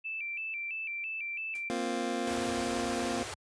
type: tone with vibrato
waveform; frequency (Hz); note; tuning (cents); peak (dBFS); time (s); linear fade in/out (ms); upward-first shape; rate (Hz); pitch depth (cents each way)
sine; 2489; D#7; 0; -34; 0.04-1.7; 20; square; 3; 99
type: noise with exponential decay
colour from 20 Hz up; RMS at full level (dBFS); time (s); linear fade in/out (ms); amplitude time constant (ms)
white; -47; 1.55-1.7; 2; 31
type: chord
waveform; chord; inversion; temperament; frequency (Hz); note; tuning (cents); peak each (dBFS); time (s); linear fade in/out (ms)
25% pulse; Bb suspended second; none; just; 233.1 / 262.2 / 349.6; Bb3 / C4 / F4; 0 / +4 / +2; -32; 1.7-3.23; 0
type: band-stop noise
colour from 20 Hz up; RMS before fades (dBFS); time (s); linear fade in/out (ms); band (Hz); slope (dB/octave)
pink; -39; 2.27-3.34; 2; 130 to 340; 48
effects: high-pass 80 Hz 12 dB/octave + resampled to 22050 Hz